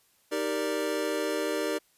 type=chord; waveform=square; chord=Eb major seventh; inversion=none; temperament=equal; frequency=311.1 / 392 / 466.2 / 587.3 Hz; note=Eb4 / G4 / Bb4 / D5; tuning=0 / 0 / 0 / 0 cents; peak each=-34 dBFS; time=0.31-1.79 s; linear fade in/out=20 ms; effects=white hiss -66 dBFS RMS until 1.97 s + resampled to 32000 Hz